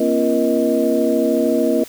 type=tone cluster; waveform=sine; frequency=237.2 / 270.7 / 338.7 / 475.6 / 627 Hz; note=A#3 / C#4 / E4 / A#4 / D#5; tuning=+30 / -41 / +47 / +35 / +13 cents; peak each=-20 dBFS; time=0-1.84 s; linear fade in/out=5 ms; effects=tanh soft clip ceiling -2 dBFS + white hiss -39 dBFS RMS until 1.88 s